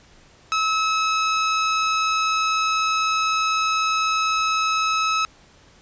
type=tone; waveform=sawtooth; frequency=1292 Hz; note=E6; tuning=35 cents flat; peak=-15 dBFS; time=0.52-5.25 s; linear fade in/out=0 ms; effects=pink hiss -52 dBFS RMS until 5.81 s + resampled to 16000 Hz